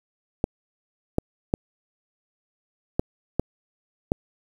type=clicks; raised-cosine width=2 ms; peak=-7 dBFS; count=6; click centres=0.441 / 1.184 / 1.539 / 2.995 / 3.396 / 4.119 s; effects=7-bit